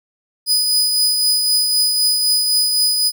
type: tone with tremolo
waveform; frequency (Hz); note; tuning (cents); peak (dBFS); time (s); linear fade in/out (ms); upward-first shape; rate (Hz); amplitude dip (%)
sawtooth; 4978; D#8; 0; -9; 0.46-3.12; 50; triangle; 3.9; 40
effects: none